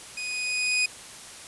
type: tone with level ramp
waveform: sawtooth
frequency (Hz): 2489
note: D#7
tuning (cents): 0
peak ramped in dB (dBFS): -28 to -17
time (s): 0.17-0.86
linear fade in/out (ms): 5
effects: white hiss -43 dBFS RMS until 1.47 s + resampled to 24000 Hz